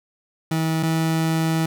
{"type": "tone pair in turn", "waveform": "30% pulse", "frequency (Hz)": [160.7, 161.62], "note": ["E3", "E3"], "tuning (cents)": [-44, -34], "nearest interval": "unison", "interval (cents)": 10, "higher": "second", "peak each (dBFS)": [-17, -16], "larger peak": "second", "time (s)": [[0.51, 0.83], [0.83, 1.66]], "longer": "second", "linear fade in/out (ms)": 5, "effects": []}